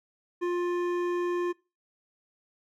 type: tone with hard clipping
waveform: sine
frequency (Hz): 351.9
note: F4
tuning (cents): +13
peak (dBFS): -28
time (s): 0.41-1.53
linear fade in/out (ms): 20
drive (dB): 12
effects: noise-tail reverb RT60 0.3 s tail -23 dB re dry